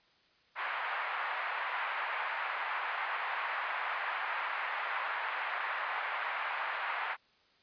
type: band-pass noise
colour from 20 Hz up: pink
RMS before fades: -36 dBFS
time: 0.55-7.17 s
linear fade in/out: 50 ms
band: 830 to 2300 Hz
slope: 24 dB/octave
effects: white hiss -67 dBFS RMS until 7.62 s + resampled to 11025 Hz